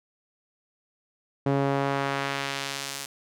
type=tone with band-pass filter sweep; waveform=sawtooth; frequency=138.59 Hz; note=C#3; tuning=in tune; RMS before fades=-28 dBFS; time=1.46-3.06 s; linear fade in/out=5 ms; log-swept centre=400 to 8500 Hz; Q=0.7; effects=none